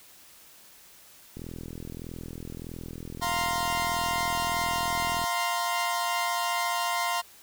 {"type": "click train", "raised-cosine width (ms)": 3, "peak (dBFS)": -26, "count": 162, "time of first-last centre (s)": [1.37, 5.24], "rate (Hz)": 41.6}
{"type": "chord", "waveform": "sawtooth", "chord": "F suspended fourth", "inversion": "none", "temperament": "equal", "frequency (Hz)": [698.5, 932.3, 1046.5], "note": ["F5", "Bb5", "C6"], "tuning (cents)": [0, 0, 0], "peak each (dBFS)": [-27, -28, -26], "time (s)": [3.21, 7.22], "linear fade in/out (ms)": 20}
{"effects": ["white hiss -53 dBFS RMS until 7.42 s"]}